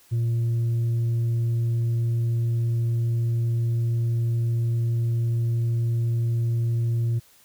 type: tone with tanh clipping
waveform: triangle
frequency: 116.54 Hz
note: A#2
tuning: in tune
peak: -21 dBFS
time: 0.11-7.2 s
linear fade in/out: 20 ms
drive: 7 dB
effects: white hiss -56 dBFS RMS until 7.44 s